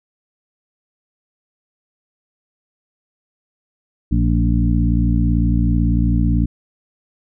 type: harmonic tone with a mistuned harmonic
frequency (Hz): 58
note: A#1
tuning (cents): -8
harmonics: 1 / 2 / 3 / 4 / 5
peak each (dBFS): -16 / -19 / -21 / -22 / -23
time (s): 4.11-6.46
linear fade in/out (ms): 10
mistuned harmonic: 4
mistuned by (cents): -36
effects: none